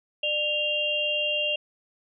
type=tone cluster; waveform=sine; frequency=597 / 2787 / 3216 Hz; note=D5 / F7 / G7; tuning=+28 / -4 / +44 cents; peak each=-30 / -25 / -32 dBFS; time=0.23-1.56 s; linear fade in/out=5 ms; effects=none